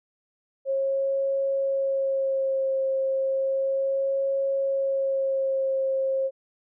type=tone with vibrato; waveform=sine; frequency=540 Hz; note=C#5; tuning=45 cents flat; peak=-22 dBFS; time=0.65-6.31 s; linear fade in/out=50 ms; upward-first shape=sine; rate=0.33 Hz; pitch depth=18 cents each way; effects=none